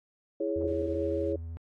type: chord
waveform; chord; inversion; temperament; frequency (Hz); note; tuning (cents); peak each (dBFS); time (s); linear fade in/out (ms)
sine; C# minor; first; equal; 329.6 / 415.3 / 554.4; E4 / G#4 / C#5; 0 / 0 / 0; -32; 0.4-1.36; 5
type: tone with vibrato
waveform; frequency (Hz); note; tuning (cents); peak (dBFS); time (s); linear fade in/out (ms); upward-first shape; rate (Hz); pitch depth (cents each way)
triangle; 82.41; E2; 0; -34; 0.56-1.57; 0; sine; 15; 22
type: noise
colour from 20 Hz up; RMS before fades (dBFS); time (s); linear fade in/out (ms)
violet; -40; 0.67-1.33; 10
effects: low-pass 2000 Hz 12 dB/octave + AAC 32 kbps